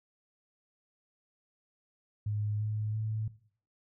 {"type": "tone with pitch steps", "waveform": "sine", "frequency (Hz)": [105, 107.02, 109.08], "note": ["G#2", "A2", "A2"], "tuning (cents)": [19, -48, -15], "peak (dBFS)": -30, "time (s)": [2.26, 3.28], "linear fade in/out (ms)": 5, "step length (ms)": 340, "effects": ["noise-tail reverb RT60 0.5 s tail -17 dB re dry"]}